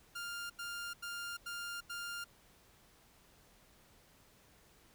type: tone bursts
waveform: sawtooth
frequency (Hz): 1401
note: F6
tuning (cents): +5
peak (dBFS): -37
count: 5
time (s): 0.15-2.244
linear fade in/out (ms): 10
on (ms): 350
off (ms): 86
effects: pink hiss -65 dBFS RMS until 4.94 s